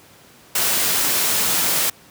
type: noise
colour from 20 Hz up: white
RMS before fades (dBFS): -19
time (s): 0.55-1.9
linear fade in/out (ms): 5
effects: pink hiss -48 dBFS RMS until 2.1 s + high-pass 100 Hz 12 dB/octave